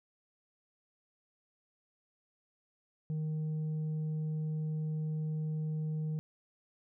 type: tone with tanh clipping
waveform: sine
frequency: 155.3 Hz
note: D#3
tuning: 3 cents flat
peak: -33 dBFS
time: 3.1-6.19 s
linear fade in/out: 0 ms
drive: 3 dB
effects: none